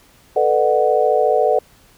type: chord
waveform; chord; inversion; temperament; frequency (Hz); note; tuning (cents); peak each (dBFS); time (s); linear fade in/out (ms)
sine; B minor seventh; third; equal with one note detuned; 440 / 493.9 / 599.3 / 740; A4 / B4 / D5 / F#5; 0 / 0 / +35 / 0; -18; 0.36-1.59; 5
effects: pink hiss -51 dBFS RMS until 1.97 s